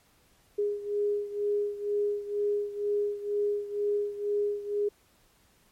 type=beating tone pair; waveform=sine; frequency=411.1 / 413.2 Hz; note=G#4 / G#4; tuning=-18 / -9 cents; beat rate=2.1 Hz; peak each=-28 / -32 dBFS; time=0.58-4.89 s; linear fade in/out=10 ms; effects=pink hiss -64 dBFS RMS until 5.71 s + MP3 64 kbps